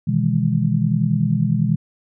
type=chord; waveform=sine; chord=E major seventh; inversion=second; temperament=just; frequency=123.61 / 154.51 / 164.81 / 206 Hz; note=B2 / D#3 / E3 / G#3; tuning=+2 / -12 / 0 / -14 cents; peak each=-21 dBFS; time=0.07-1.76 s; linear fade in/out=10 ms; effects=none